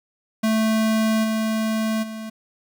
square tone with level steps, 220 Hz, A3, in tune, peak -18 / -21 / -31 dBFS, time 0.43-2.3 s, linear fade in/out 10 ms, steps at 1.23 / 2.02 s, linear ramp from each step 20 ms, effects 9-bit

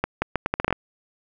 accelerating click train, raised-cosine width 0.5 ms, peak -6 dBFS, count 10, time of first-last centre 0.04-0.727 s, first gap 180 ms, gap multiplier 0.76, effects none

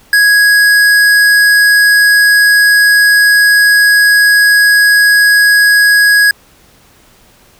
sine tone with tanh clipping, 1661.2 Hz, G#6, in tune, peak -6 dBFS, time 0.13-6.31 s, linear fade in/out 2 ms, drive 18 dB, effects pink hiss -45 dBFS RMS until 7.59 s

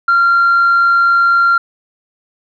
sine tone, 1382 Hz, F6, 19 cents flat, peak -6 dBFS, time 0.08-1.58 s, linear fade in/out 5 ms, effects tanh soft clip ceiling -5 dBFS

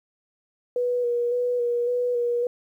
sine tone with vibrato, 484.8 Hz, B4, 32 cents flat, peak -21 dBFS, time 0.76-2.47 s, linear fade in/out 2 ms, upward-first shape square, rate 1.8 Hz, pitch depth 21 cents each way, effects 10-bit

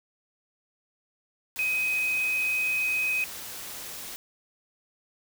sine tone in noise, 2519 Hz, D#7, 21 cents sharp, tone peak -24 dBFS, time 1.59-3.24 s, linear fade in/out 0 ms, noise white, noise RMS -39 dBFS, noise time 1.56-4.16 s, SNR +12 dB, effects none

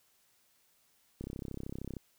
click train, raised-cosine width 3 ms, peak -27 dBFS, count 26, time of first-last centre 1.21-1.968 s, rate 33 Hz, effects white hiss -70 dBFS RMS until 2.18 s

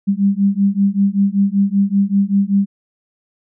sine beating tone pair, 196 / 201.2 Hz, G3 / G3, 0 / +45 cents, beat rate 5.2 Hz, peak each -15 dBFS, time 0.07-2.66 s, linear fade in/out 20 ms, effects none

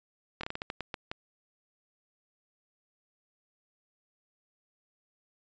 slowing click train, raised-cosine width 0.3 ms, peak -19 dBFS, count 10, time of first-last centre 0.41-1.115 s, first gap 24 ms, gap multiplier 1.28, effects resampled to 16000 Hz

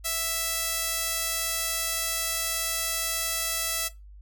sawtooth tone with band-pass filter, 659.3 Hz, E5, in tune, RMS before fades -29 dBFS, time 0.04-3.89 s, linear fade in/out 20 ms, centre 12000 Hz, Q 0.57, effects noise-tail reverb RT60 0.2 s tail -17 dB re dry + added 50 Hz sine -44 dBFS peak until 4.21 s

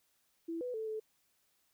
sine tone with pitch steps, 331.6 / 496 / 440.6 / 435 Hz, E4 / B4 / A4 / A4, +10 / +7 / +2 / -20 cents, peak -36 dBFS, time 0.48-1 s, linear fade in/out 10 ms, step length 130 ms, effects white hiss -75 dBFS RMS until 1.73 s

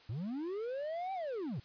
triangle linear two-way sweep, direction up then down, 96.5 to 784 to 96.5 Hz, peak -34 dBFS, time 0.09-1.6 s, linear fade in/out 5 ms, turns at 1.13 s, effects white hiss -60 dBFS RMS until 1.64 s + resampled to 11025 Hz

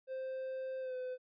triangle tone with pitch glide, 523.3 to 507.8 Hz, C5 to B4, 0 to +48 cents, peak -36 dBFS, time 0.07-1.18 s, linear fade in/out 50 ms, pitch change -52 cents, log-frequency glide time 0.8-0.95 s, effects resampled to 11025 Hz

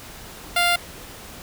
5% pulse tone with notch filter, 698.5 Hz, F5, in tune, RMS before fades -19 dBFS, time 0.56-0.76 s, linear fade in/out 5 ms, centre 6500 Hz, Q 0.53, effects pink hiss -40 dBFS RMS until 1.42 s

